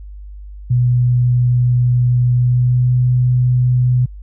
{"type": "tone with pitch glide", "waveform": "sine", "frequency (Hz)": [123.1, 124.89], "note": ["B2", "B2"], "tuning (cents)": [-5, 20], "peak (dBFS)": -10, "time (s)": [0.7, 4.06], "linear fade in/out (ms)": 10, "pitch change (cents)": 25, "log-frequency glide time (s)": [2.34, 2.93], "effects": ["added 50 Hz sine -30 dBFS peak until 4.22 s"]}